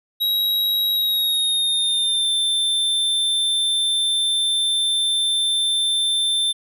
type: tone with pitch glide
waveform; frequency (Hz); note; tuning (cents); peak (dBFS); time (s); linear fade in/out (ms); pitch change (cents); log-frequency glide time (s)
square; 3838 to 3560; A#7 to A7; +50 to +20; -18; 0.2-6.53; 20; -130; 0.93-2.3
effects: none